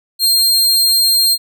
sawtooth tone, 4198 Hz, C8, 5 cents sharp, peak -7 dBFS, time 0.19-1.38 s, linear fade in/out 50 ms, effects none

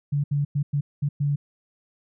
sine tone bursts at uneven times, 143.7 Hz, D3, 37 cents flat, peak -20 dBFS, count 6, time 0.12-0.24 / 0.31-0.45 / 0.55-0.63 / 0.73-0.81 / 1.02-1.09 / 1.2-1.36 s, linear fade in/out 10 ms, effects none

